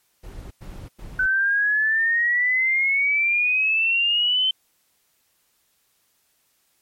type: noise bursts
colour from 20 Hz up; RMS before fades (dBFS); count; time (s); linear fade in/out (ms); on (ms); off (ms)
brown; -37; 3; 0.23-1.264; 10; 280; 97
type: exponential sweep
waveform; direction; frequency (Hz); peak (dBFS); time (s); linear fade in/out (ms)
sine; up; 1509 to 3090; -17; 1.19-4.51; 5
effects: white hiss -66 dBFS RMS until 6.81 s + MP3 64 kbps